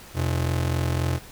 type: ring-modulated tone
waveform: 45% pulse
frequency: 106.1 Hz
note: G#2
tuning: 38 cents sharp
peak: -19 dBFS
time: 0.14-1.2 s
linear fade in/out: 50 ms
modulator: 21.9 Hz
effects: pink hiss -45 dBFS RMS until 1.31 s